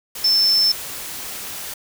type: tone in noise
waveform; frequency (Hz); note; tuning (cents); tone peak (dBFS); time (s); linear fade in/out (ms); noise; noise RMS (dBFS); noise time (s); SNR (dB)
sine; 5300; E8; +9; -13; 0.24-0.72; 5; white; -31; 0.15-1.74; +15
effects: none